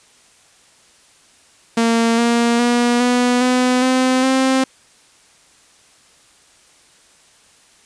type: tone with pitch steps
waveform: sawtooth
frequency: 230 / 235.2 / 240.6 / 246.1 / 251.7 / 257.4 / 263.3 Hz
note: A#3 / A#3 / B3 / B3 / B3 / C4 / C4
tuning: -23 / +16 / -45 / -6 / +33 / -28 / +11 cents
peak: -9 dBFS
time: 1.77-4.64 s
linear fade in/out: 5 ms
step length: 410 ms
effects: white hiss -51 dBFS RMS until 7.85 s + resampled to 22050 Hz